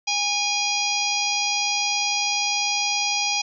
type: harmonic tone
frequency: 819 Hz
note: G#5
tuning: 24 cents flat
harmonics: 1 / 3 / 4 / 5 / 6 / 7 / 8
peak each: -28 / -26 / -30 / -33 / -27 / -28 / -34 dBFS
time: 0.07-3.42 s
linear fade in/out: 10 ms
effects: none